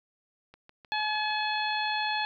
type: click train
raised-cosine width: 0.3 ms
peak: -34 dBFS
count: 6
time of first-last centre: 0.54-1.309 s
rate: 6.5 Hz
type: harmonic tone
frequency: 853 Hz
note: G#5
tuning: 46 cents sharp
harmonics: 1 / 2 / 3 / 4 / 5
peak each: -30 / -33 / -35 / -36 / -37 dBFS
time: 0.92-2.25 s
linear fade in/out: 0 ms
effects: none